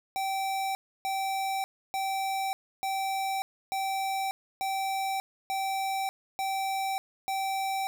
square tone bursts, 775 Hz, G5, 20 cents flat, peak -29 dBFS, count 9, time 0.16-7.87 s, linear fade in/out 0 ms, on 590 ms, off 300 ms, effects none

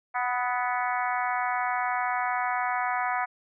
harmonic tone with a mistuned harmonic, 246.9 Hz, B3, in tune, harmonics 3 / 4 / 5 / 6 / 7 / 8 / 9, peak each -29 / -31 / -33 / -35 / -36 / -37 / -38 dBFS, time 0.14-3.26 s, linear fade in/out 20 ms, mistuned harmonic 5, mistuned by +23 cents, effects none

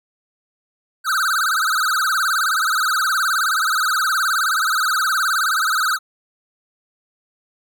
square tone with vibrato, 1396.9 Hz, F6, in tune, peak -17 dBFS, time 1.04-5.99 s, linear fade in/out 50 ms, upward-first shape sine, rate 19 Hz, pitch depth 200 cents each way, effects none

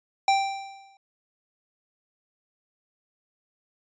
square tone with exponential decay, 784 Hz, G5, in tune, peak -17 dBFS, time 0.28-0.97 s, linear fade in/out 2 ms, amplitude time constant 150 ms, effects resampled to 16000 Hz

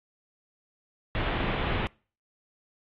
pink low-pass noise, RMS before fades -29 dBFS, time 1.15-1.87 s, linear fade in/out 0 ms, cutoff 3400 Hz, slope 48 dB/octave, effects noise-tail reverb RT60 0.4 s tail -26 dB re dry + AAC 32 kbps

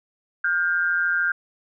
sine tone pair together, 1416 / 1589.4 Hz, F6 / G6, +23 / +23 cents, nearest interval major second, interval 200 cents, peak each -22 dBFS, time 0.44-1.32 s, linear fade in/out 5 ms, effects none

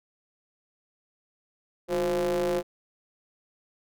square ring-modulated tone, 83.1 Hz, E2, 15 cents sharp, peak -22 dBFS, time 1.88-2.63 s, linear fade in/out 50 ms, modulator 442 Hz, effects none

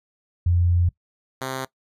sine / 5% pulse tone pair in turn, 87.31 / 131.61 Hz, F2 / C3, 0 / +11 cents, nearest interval perfect fifth, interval 711 cents, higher second, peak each -16 / -16 dBFS, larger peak neither, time 0.46-0.89 / 1.41-1.65 s, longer first, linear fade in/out 5 ms, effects noise-tail reverb RT60 0.1 s tail -20 dB re dry + resampled to 32000 Hz

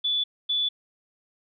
sine tone pair in turn, 3461 / 3461 Hz, A7 / A7, -29 / -29 cents, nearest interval unison, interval 0 cents, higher neither, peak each -22 dBFS, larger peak neither, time 0.04-0.24 / 0.49-0.69 s, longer neither, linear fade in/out 10 ms, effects none

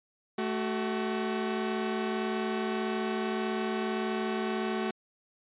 sawtooth tone pair together, 218.8 / 375.9 Hz, A3 / F#4, -9 / +27 cents, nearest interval major sixth, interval 936 cents, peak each -28 dBFS, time 0.38-4.91 s, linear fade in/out 5 ms, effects resampled to 8000 Hz

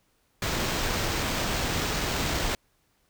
pink noise with sample-and-hold, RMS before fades -28 dBFS, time 0.42-2.55 s, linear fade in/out 2 ms, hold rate 11025 Hz, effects pink hiss -69 dBFS RMS until 3.09 s

